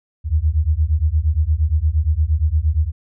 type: beating tone pair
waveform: sine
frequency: 73.42 / 82.02 Hz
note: D2 / E2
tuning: 0 / -8 cents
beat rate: 8.6 Hz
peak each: -17 dBFS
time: 0.24-2.92 s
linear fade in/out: 50 ms
effects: none